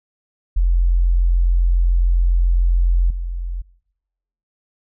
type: tone with level steps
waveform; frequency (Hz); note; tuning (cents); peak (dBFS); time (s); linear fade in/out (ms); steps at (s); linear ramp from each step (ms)
sine; 43.6; F1; -2; -12 / -22; 0.56-3.62; 10; 3.1; 5
effects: noise-tail reverb RT60 0.9 s tail -23 dB re dry